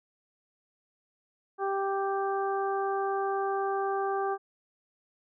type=harmonic tone; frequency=392 Hz; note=G4; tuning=in tune; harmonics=1 / 2 / 3 / 4; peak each=-30 / -31 / -35 / -41 dBFS; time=1.58-4.38 s; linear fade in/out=50 ms; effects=none